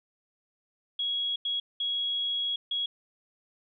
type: tone bursts at uneven times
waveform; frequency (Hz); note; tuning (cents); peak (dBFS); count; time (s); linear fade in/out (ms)
sine; 3322; G#7; 0; -27; 4; 0.99-1.36 / 1.45-1.6 / 1.8-2.56 / 2.71-2.86; 5
effects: none